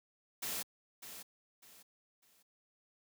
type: noise with echo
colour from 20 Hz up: white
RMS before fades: -39 dBFS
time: 0.42-0.63 s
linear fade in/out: 10 ms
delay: 600 ms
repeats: 3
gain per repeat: -10 dB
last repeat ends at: 2.43 s
effects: high-pass 80 Hz 12 dB/octave